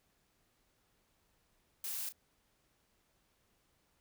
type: noise with echo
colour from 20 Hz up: blue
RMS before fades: -40 dBFS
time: 1.84-2.09 s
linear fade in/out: 2 ms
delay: 33 ms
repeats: 1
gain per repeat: -11 dB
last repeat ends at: 2.123 s
effects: pink hiss -75 dBFS RMS until 4 s